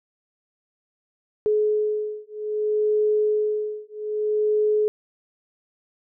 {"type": "beating tone pair", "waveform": "sine", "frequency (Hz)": [424.3, 424.92], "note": ["G#4", "G#4"], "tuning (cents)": [37, 40], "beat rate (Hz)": 0.62, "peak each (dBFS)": -23, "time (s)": [1.46, 4.88], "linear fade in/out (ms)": 0, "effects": []}